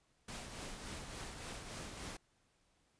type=noise with tremolo; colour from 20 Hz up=pink; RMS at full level=-45 dBFS; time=0.28-2.17 s; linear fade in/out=5 ms; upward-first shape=triangle; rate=3.5 Hz; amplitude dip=45%; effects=pink hiss -75 dBFS RMS until 2.99 s + resampled to 22050 Hz